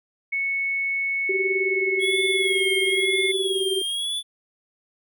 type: tone with pitch glide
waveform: sine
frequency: 2208 to 2151 Hz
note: C#7 to C7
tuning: -7 to +47 cents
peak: -22 dBFS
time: 0.32-3.32 s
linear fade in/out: 10 ms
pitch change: -46 cents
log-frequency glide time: 1.55-3.04 s
type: tone with tremolo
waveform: sine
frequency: 383 Hz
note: G4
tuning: 40 cents flat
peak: -20 dBFS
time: 1.29-3.82 s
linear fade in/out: 5 ms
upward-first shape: sine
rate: 19 Hz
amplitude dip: 75%
type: tone with vibrato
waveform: square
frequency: 3322 Hz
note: G#7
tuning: in tune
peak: -25 dBFS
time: 1.99-4.23 s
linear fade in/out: 50 ms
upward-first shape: sine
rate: 1 Hz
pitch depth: 75 cents each way
effects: none